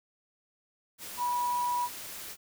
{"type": "tone in noise", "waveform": "sine", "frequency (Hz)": 975, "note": "B5", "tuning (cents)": -23, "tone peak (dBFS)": -27, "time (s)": [1.17, 1.89], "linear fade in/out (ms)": 50, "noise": "white", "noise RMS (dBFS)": -42, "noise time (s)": [0.98, 2.37], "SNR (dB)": 12, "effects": []}